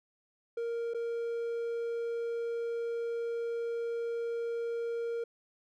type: tone with dropouts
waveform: triangle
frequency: 466.2 Hz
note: A#4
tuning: in tune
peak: -30 dBFS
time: 0.57-5.24 s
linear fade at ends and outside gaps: 5 ms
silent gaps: 0.937-0.945 s
effects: none